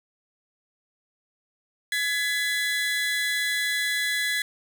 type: tone pair together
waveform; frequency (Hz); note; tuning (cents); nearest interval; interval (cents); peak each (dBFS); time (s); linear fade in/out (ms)
30% pulse; 1689 / 2007; G#6 / B6; +29 / +27; minor third; 298; -24; 1.92-4.42; 2
effects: none